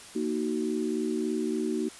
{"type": "chord", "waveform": "sine", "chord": "D# minor", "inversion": "second", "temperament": "equal with one note detuned", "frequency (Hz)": [233.1, 311.1, 374.5], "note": ["A#3", "D#4", "F#4"], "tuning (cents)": [0, 0, 21], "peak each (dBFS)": -31, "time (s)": [0.15, 1.89], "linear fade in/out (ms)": 10, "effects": ["white hiss -47 dBFS RMS until 1.99 s", "resampled to 24000 Hz"]}